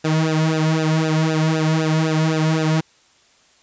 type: tone with flanger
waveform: sawtooth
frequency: 158 Hz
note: D#3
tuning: 27 cents sharp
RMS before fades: -18 dBFS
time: 0.04-2.81 s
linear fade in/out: 10 ms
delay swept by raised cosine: 0.91 to 2.61 ms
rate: 3.9 Hz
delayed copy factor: -0.95
effects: white hiss -55 dBFS RMS until 3.62 s + resampled to 16000 Hz